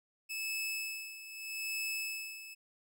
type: tone with tremolo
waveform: sawtooth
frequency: 2607 Hz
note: E7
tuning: 20 cents flat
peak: -31 dBFS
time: 0.29-2.55 s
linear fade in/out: 20 ms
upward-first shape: sine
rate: 0.8 Hz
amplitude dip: 75%
effects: none